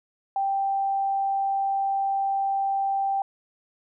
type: tone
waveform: sine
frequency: 785 Hz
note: G5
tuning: 2 cents sharp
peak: -22 dBFS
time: 0.36-3.22 s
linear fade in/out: 2 ms
effects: none